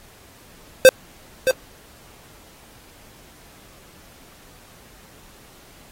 square tone with echo, 520 Hz, C5, 11 cents flat, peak -5 dBFS, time 0.85-0.89 s, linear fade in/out 0 ms, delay 620 ms, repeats 1, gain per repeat -10 dB, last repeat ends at 1.51 s, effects pink hiss -49 dBFS RMS until 5.91 s + AAC 48 kbps

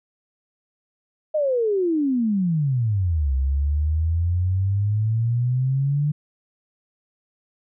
sine exponential two-way sweep, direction down then up, 631 to 65.41 to 150 Hz, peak -18 dBFS, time 1.34-6.12 s, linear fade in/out 10 ms, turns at 3.34 s, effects none

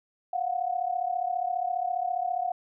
sine tone pair together, 704.2 / 739 Hz, F5 / F#5, +14 / -2 cents, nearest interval minor second, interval 84 cents, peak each -29 / -29 dBFS, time 0.33-2.52 s, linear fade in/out 5 ms, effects none

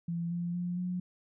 sine tone with pitch steps, 169.6 / 173.06 / 176.6 / 180.2 Hz, E3 / F3 / F3 / F#3, +50 / -15 / +20 / -45 cents, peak -31 dBFS, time 0.08-1 s, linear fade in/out 5 ms, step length 230 ms, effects none

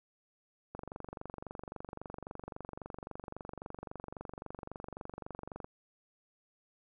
click train, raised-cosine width 1 ms, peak -28 dBFS, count 117, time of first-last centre 0.75-5.645 s, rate 23.7 Hz, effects none

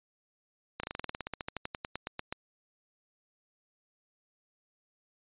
slowing click train, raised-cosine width 0.3 ms, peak -19 dBFS, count 22, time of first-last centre 0.8-2.325 s, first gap 34 ms, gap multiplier 1.07, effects resampled to 8000 Hz

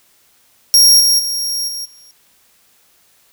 sawtooth tone with level steps, 5588 Hz, F8, in tune, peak -3 / -7 / -15 / -20 / -39 dBFS, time 0.74-2.11 s, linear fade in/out 0 ms, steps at 0.99 / 1.18 / 1.67 / 1.84 s, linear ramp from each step 20 ms, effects white hiss -54 dBFS RMS until 3.32 s

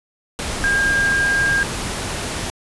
sine tone in noise, 1612 Hz, G6, 48 cents sharp, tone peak -15 dBFS, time 0.64-1.63 s, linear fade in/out 0 ms, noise pink, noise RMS -25 dBFS, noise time 0.39-2.5 s, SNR +7 dB, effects resampled to 24000 Hz

